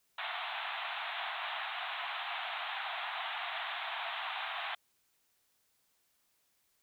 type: band-pass noise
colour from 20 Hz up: pink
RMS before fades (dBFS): -39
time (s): 0.18-4.75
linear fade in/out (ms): 5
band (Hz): 670 to 3800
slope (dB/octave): 96
effects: white hiss -75 dBFS RMS until 6.82 s